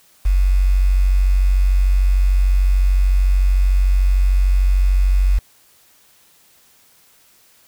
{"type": "tone with quantisation", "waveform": "sine", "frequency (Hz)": 46.74, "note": "F#1", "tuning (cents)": 18, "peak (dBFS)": -11, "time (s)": [0.25, 5.39], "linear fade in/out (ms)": 10, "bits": 6, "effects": ["white hiss -53 dBFS RMS until 7.67 s"]}